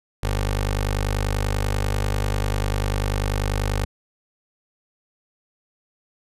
15% pulse tone with notch filter, 50.2 Hz, G1, 42 cents sharp, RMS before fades -23 dBFS, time 0.23-3.85 s, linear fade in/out 5 ms, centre 180 Hz, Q 1.2, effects resampled to 32000 Hz

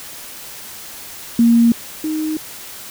sine tone pair in turn, 233.1 / 311.2 Hz, A#3 / D#4, 0 / 0 cents, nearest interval perfect fourth, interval 500 cents, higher second, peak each -8 / -18 dBFS, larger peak first, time 1.39-1.72 / 2.04-2.37 s, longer neither, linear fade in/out 2 ms, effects white hiss -34 dBFS RMS until 2.9 s

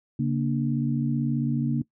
sine tone cluster, 139 / 234.1 / 292.6 Hz, C#3 / A#3 / D4, +5 / +8 / -6 cents, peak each -25 / -26 / -30 dBFS, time 0.19-1.82 s, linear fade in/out 5 ms, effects noise-tail reverb RT60 0.1 s tail -20 dB re dry

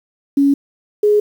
sine tone pair in turn, 280 / 417.7 Hz, C#4 / G#4, +18 / +10 cents, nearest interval perfect fifth, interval 692 cents, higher second, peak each -9 dBFS, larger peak neither, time 0.37-0.54 / 1.03-1.2 s, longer neither, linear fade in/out 5 ms, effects 7-bit

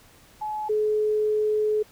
sine tone pair in turn, 853 / 426.5 Hz, G#5 / G#4, +46 / +46 cents, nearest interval octave, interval 1200 cents, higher first, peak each -27 / -20 dBFS, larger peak second, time 0.41-0.69 / 0.69-1.83 s, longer second, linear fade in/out 10 ms, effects pink hiss -54 dBFS RMS until 1.91 s

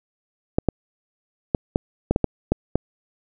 clicks, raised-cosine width 2 ms, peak -4 dBFS, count 9, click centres 0.585 / 0.687 / 1.548 / 1.759 / 2.11 / 2.161 / 2.243 / 2.52 / 2.756 s, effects none

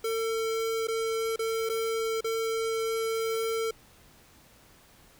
square tone with dropouts, 449.7 Hz, A4, 38 cents sharp, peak -28 dBFS, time 0.04-3.71 s, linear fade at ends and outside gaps 5 ms, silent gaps 0.872-0.883 / 1.361-1.391 / 1.692-1.696 / 2.208-2.243 s, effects pink hiss -57 dBFS RMS until 5.19 s

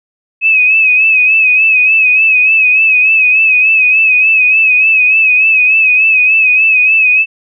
sine tone with vibrato, 2561 Hz, D#7, 49 cents sharp, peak -5 dBFS, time 0.41-7.26 s, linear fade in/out 50 ms, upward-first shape sine, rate 3.4 Hz, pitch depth 58 cents each way, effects none

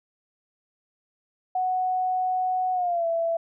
sine tone with pitch glide, 740 to 666.9 Hz, F#5 to E5, 0 to +20 cents, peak -22 dBFS, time 1.55-3.37 s, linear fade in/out 5 ms, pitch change -180 cents, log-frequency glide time 2.73-3.06 s, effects none

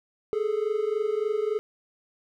triangle tone pair together, 415.3 / 438.8 Hz, G#4 / A4, 0 / -5 cents, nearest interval minor second, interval 95 cents, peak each -25 dBFS, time 0.33-1.59 s, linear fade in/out 0 ms, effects none

